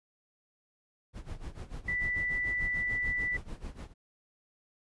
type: noise with tremolo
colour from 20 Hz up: brown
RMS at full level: -38 dBFS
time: 1.13-3.94 s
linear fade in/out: 50 ms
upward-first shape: sine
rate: 6.8 Hz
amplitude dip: 85%
type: tone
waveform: sine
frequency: 1975.5 Hz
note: B6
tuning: in tune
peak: -29 dBFS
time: 1.88-3.37 s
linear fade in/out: 5 ms
effects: resampled to 24000 Hz